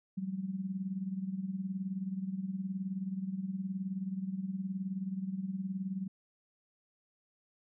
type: tone with tremolo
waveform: sine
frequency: 190.3 Hz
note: F#3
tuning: 49 cents sharp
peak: -31 dBFS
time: 0.17-6.08 s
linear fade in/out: 10 ms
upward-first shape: sine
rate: 19 Hz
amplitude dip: 70%
effects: none